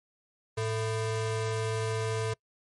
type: ring-modulated tone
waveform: square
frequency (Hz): 277.2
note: C#4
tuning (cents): 0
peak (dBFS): -26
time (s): 0.57-2.34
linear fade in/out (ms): 10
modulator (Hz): 167
effects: noise-tail reverb RT60 0.1 s tail -24 dB re dry + MP3 48 kbps